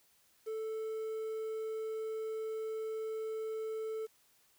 triangle tone with quantisation, 440 Hz, A4, in tune, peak -34 dBFS, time 0.46-4.07 s, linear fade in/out 20 ms, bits 10, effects white hiss -69 dBFS RMS until 4.58 s

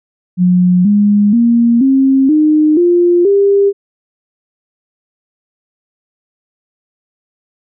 sine tone with pitch steps, 180 / 205.6 / 234.8 / 268.1 / 306.2 / 349.8 / 399.4 Hz, F#3 / G#3 / A#3 / C4 / D#4 / F4 / G4, -47 / -17 / +13 / +42 / -28 / +3 / +32 cents, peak -6 dBFS, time 0.37-3.73 s, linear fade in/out 50 ms, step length 480 ms, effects none

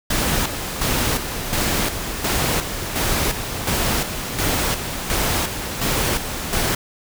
pink noise with tremolo, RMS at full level -20 dBFS, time 0.1-6.75 s, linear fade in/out 5 ms, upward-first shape square, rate 1.4 Hz, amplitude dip 55%, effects none

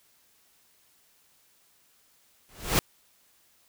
pink noise with exponential growth, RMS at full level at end -19 dBFS, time 2.49-2.79 s, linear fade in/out 0 ms, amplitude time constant 64 ms, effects white hiss -64 dBFS RMS until 3.68 s

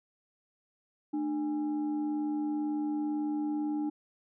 sine tone with frequency modulation, 300 Hz, D4, 37 cents sharp, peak -29 dBFS, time 1.13-3.9 s, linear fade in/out 10 ms, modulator 522 Hz, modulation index 0.38, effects none

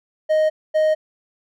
triangle tone pair in turn, 622.3 / 622.3 Hz, D#5 / D#5, 0 / 0 cents, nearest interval unison, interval 0 cents, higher neither, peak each -12 dBFS, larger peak neither, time 0.29-0.5 / 0.74-0.95 s, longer neither, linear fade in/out 20 ms, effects none

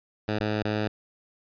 10% pulse tone with dropouts, 106.6 Hz, G#2, 46 cents sharp, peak -17 dBFS, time 0.28-0.88 s, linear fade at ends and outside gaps 5 ms, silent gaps 0.388-0.403 / 0.627-0.65 s, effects resampled to 11025 Hz

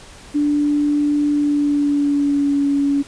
sine tone with pitch glide, 292.8 to 282.2 Hz, D4 to C#4, -5 to +31 cents, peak -14 dBFS, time 0.34-3.03 s, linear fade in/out 20 ms, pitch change -64 cents, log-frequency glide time 1.31-2.67 s, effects pink hiss -41 dBFS RMS until 3.07 s + resampled to 22050 Hz

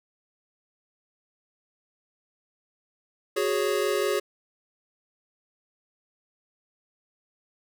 square chord, F# suspended second, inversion none, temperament equal, 370 / 415.3 / 554.4 Hz, F#4 / G#4 / C#5, 0 / 0 / 0 cents, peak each -29 / -27 / -30 dBFS, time 3.36-4.2 s, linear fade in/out 10 ms, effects none

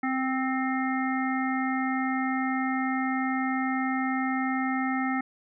harmonic tone with a mistuned harmonic, 261.6 Hz, C4, in tune, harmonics 1 / 3 / 5 / 7 / 8, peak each -27 / -32 / -34 / -35 / -36 dBFS, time 0.03-5.21 s, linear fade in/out 5 ms, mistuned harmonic 8, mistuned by +23 cents, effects none

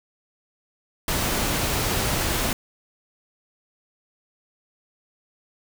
pink noise, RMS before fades -24 dBFS, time 1.08-2.53 s, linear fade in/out 2 ms, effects none

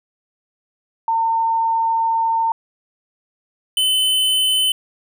sine / square tone pair in turn, 907 / 3037 Hz, A#5 / F#7, -48 / +44 cents, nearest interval octave + major sixth, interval 2092 cents, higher second, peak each -15 dBFS, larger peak neither, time 1.08-2.52 / 3.77-4.72 s, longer first, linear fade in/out 2 ms, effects none

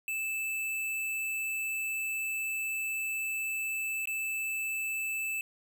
square tone with dropouts, 2632 Hz, E7, 3 cents flat, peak -32 dBFS, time 0.08-5.41 s, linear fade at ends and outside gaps 1 ms, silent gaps 4.056-4.073 s, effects none

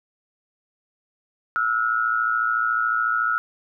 sine tone pair together, 1318.5 / 1432.4 Hz, E6 / F6, 0 / +43 cents, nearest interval minor second, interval 143 cents, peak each -22 dBFS, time 1.56-3.38 s, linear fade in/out 0 ms, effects none

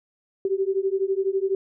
sine beating tone pair, 380.9 / 392.9 Hz, G4 / G4, -50 / +4 cents, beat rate 12 Hz, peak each -24 dBFS, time 0.45-1.55 s, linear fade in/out 2 ms, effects none

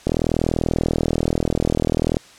click train, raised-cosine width 2 ms, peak -5 dBFS, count 86, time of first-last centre 0.07-2.169 s, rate 40.5 Hz, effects white hiss -46 dBFS RMS until 2.38 s + low-pass 7000 Hz 12 dB/octave

